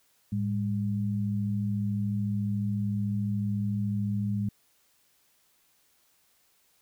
sine tone pair together, 108.12 / 202 Hz, A2 / G#3, -30 / -48 cents, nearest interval major seventh, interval 1082 cents, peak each -29 / -29 dBFS, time 0.32-4.49 s, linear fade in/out 5 ms, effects white hiss -67 dBFS RMS until 6.81 s

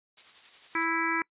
blue noise with tremolo, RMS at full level -43 dBFS, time 0.17-0.85 s, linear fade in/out 2 ms, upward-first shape sine, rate 11 Hz, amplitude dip 45%
harmonic tone, 329.6 Hz, E4, in tune, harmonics 1 / 3 / 4 / 5 / 6 / 7, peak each -33 / -33 / -33 / -33 / -33 / -33 dBFS, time 0.75-1.22 s, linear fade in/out 2 ms
effects noise-tail reverb RT60 0.1 s tail -25 dB re dry + resampled to 8000 Hz

